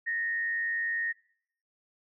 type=tone with frequency modulation; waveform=sine; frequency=1850 Hz; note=A#6; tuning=14 cents flat; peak=-28 dBFS; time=0.06-1.13 s; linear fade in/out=20 ms; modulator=100 Hz; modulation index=0.4; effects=noise-tail reverb RT60 0.6 s tail -22 dB re dry